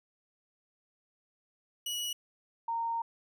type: tone pair in turn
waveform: sawtooth / sine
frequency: 2923 / 922.4 Hz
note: F#7 / A#5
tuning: -22 / -19 cents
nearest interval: octave + minor sixth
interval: 1997 cents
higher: first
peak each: -30 / -30 dBFS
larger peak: neither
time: 1.86-2.13 / 2.68-3.02 s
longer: second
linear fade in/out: 5 ms
effects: none